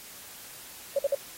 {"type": "tone bursts", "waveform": "sine", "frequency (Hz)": 559, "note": "C#5", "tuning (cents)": 14, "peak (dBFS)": -21, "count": 3, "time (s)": [0.96, 1.15], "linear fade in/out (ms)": 5, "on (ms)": 30, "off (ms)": 50, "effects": ["white hiss -46 dBFS RMS until 1.37 s", "AAC 48 kbps"]}